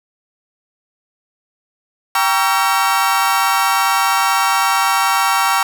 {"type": "chord", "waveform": "35% pulse", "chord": "G diminished seventh", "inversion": "none", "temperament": "just", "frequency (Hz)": [784, 940.8, 1128.9, 1354.7], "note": ["G5", "Bb5", "Db6", "Fb6"], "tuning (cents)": [0, 16, 31, 47], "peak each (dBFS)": -17, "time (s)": [2.15, 5.63], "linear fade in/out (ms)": 2, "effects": []}